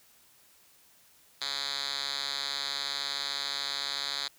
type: tone with band-pass filter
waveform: 5% pulse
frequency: 140.2 Hz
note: C#3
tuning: 20 cents sharp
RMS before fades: -34 dBFS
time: 1.41-4.28 s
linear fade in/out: 5 ms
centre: 4000 Hz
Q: 2.8
effects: white hiss -61 dBFS RMS until 4.38 s